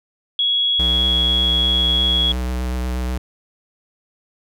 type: tone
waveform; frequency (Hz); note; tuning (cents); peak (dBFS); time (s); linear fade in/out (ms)
sine; 3339; G#7; +9; -15; 0.39-2.32; 2
type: tone with vibrato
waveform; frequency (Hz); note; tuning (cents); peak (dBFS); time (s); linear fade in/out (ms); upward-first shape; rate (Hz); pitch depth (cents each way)
square; 62.5; B1; +21; -21; 0.79-3.18; 5; square; 8.3; 16
effects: none